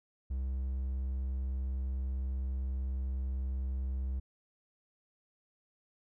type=tone; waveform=triangle; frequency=65.41 Hz; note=C2; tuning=in tune; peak=-30 dBFS; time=0.3-4.2 s; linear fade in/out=10 ms; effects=none